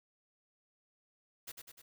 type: noise with echo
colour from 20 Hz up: white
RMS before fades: -45 dBFS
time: 1.47-1.52 s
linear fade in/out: 10 ms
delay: 100 ms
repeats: 3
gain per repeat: -4 dB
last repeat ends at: 1.82 s
effects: none